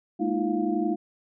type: tone cluster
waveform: sine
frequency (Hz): 210.8 / 233 / 311.3 / 342.6 / 704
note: G#3 / A#3 / D#4 / F4 / F5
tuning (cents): +26 / -1 / +1 / -33 / +14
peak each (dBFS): -30 / -33 / -27 / -28 / -33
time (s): 0.19-0.96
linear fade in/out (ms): 20
effects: none